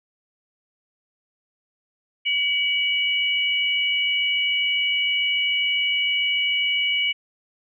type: tone pair together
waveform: sine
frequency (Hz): 2277 / 2935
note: C#7 / F#7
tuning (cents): +46 / -15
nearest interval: major third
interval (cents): 439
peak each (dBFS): -22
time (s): 2.25-7.13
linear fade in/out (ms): 20
effects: none